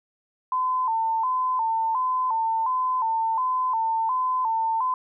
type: tone with vibrato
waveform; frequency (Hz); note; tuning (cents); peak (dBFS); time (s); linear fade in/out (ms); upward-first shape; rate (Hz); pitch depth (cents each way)
sine; 957; A#5; +45; -21; 0.52-4.94; 2; square; 1.4; 110
effects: none